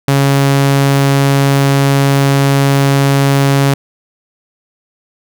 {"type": "tone", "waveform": "sawtooth", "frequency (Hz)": 138.59, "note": "C#3", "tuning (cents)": 0, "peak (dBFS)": -4, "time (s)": [0.08, 3.74], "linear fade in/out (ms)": 2, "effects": []}